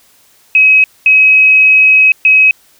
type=tone bursts at uneven times; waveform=sine; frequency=2547 Hz; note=D#7; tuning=40 cents sharp; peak=-3 dBFS; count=3; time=0.55-0.84 / 1.06-2.12 / 2.25-2.51 s; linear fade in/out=2 ms; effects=white hiss -48 dBFS RMS until 2.79 s